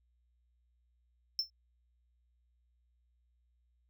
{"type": "tone with exponential decay", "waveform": "triangle", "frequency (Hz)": 5340, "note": "E8", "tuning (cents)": 22, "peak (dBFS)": -25, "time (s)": [1.39, 1.5], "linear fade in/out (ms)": 1, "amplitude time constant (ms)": 23, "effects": ["added 60 Hz sine -70 dBFS peak until 3.89 s"]}